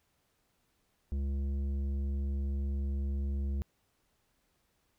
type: tone with tanh clipping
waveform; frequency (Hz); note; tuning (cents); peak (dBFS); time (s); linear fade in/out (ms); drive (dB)
sine; 69.3; C#2; 0; -32; 1.12-3.62; 0; 10
effects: pink hiss -75 dBFS RMS until 4.98 s